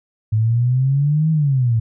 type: exponential two-way sweep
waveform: sine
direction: up then down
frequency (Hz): 106.8 to 160.8 to 109.9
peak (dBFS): -13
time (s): 0.32-1.8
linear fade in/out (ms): 10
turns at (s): 1.31
effects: none